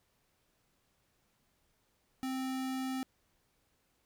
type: tone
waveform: square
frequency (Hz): 261.6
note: C4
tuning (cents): 0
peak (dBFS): -35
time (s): 2.23-3.03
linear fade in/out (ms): 0
effects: pink hiss -75 dBFS RMS until 4.05 s